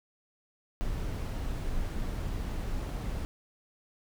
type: noise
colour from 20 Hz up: brown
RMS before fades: -33 dBFS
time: 0.81-3.25 s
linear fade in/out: 0 ms
effects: none